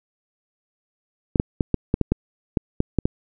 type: clicks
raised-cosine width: 3 ms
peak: -5 dBFS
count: 11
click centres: 1.358 / 1.399 / 1.608 / 1.743 / 1.941 / 2.013 / 2.12 / 2.572 / 2.804 / 2.987 / 3.055 s
effects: none